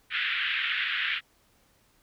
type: band-pass noise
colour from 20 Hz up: pink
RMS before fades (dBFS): -29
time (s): 0.1-1.21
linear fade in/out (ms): 50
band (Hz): 1500 to 3400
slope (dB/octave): 48
effects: pink hiss -65 dBFS RMS until 2.02 s